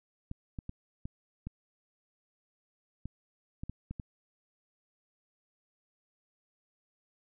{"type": "clicks", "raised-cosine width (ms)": 5, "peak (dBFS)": -26, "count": 10, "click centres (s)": [0.314, 0.588, 0.694, 1.055, 1.47, 3.056, 3.635, 3.696, 3.91, 3.998], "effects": []}